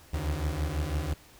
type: beating tone pair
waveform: 35% pulse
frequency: 71.6 / 77.6 Hz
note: D2 / D#2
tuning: -43 / -4 cents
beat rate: 6 Hz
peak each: -30 / -29 dBFS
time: 0.13-1.14 s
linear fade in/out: 10 ms
effects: pink hiss -55 dBFS RMS until 1.39 s